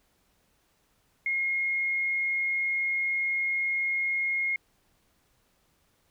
sine tone, 2149 Hz, C7, 46 cents sharp, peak -25 dBFS, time 1.26-4.56 s, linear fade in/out 2 ms, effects pink hiss -69 dBFS RMS until 6.1 s

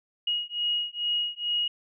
sine beating tone pair, 2886 / 2888.3 Hz, F#7 / F#7, -44 / -42 cents, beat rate 2.3 Hz, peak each -29 dBFS, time 0.27-1.68 s, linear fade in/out 5 ms, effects none

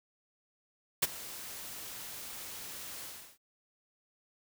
white noise with ADSR envelope, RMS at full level -25 dBFS, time 1.02-3.38 s, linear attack 10 ms, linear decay 31 ms, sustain -19 dB, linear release 340 ms, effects none

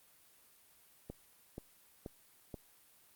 click train, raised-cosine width 2 ms, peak -29 dBFS, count 4, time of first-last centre 1.1-2.542 s, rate 2.08 Hz, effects white hiss -65 dBFS RMS until 3.15 s + Opus 32 kbps

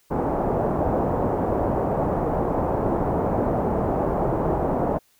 white low-pass noise, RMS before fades -23 dBFS, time 0.1-4.99 s, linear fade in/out 20 ms, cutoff 790 Hz, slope 24 dB/octave, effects white hiss -62 dBFS RMS until 5.19 s

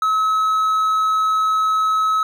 triangle tone, 1287 Hz, E6, 42 cents flat, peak -13 dBFS, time 0.02-2.23 s, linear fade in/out 2 ms, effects none

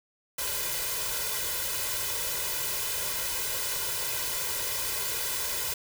white noise with comb filter, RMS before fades -31 dBFS, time 0.38-5.74 s, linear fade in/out 5 ms, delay 2 ms, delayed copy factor +0.95, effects none

